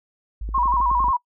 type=tone; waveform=sine; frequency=52.4 Hz; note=G#1; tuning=16 cents sharp; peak=-26 dBFS; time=0.41-1.11 s; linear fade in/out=5 ms
type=clicks; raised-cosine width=3 ms; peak=-25 dBFS; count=9; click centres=0.49 / 0.58 / 0.657 / 0.74 / 0.803 / 0.914 / 1.004 / 1.043 / 1.083 s
type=tone with vibrato; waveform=sine; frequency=1021 Hz; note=C6; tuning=43 cents flat; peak=-17 dBFS; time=0.54-1.17 s; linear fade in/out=10 ms; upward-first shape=square; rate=11 Hz; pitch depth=83 cents each way
effects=noise-tail reverb RT60 0.1 s tail -25 dB re dry